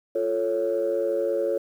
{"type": "chord", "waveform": "sine", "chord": "F augmented", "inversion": "none", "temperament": "equal", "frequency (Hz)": [349.2, 440, 554.4], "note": ["F4", "A4", "C#5"], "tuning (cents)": [0, 0, 0], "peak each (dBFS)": [-28, -26, -24], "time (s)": [0.15, 1.58], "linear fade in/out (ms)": 5, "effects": ["tanh soft clip ceiling -15 dBFS", "9-bit"]}